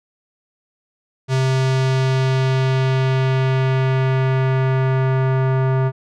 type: tone with low-pass filter sweep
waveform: square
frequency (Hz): 131.6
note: C3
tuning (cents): +10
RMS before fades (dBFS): -17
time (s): 1.28-5.92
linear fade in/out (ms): 50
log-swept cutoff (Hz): 6300 to 1300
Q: 1
effects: none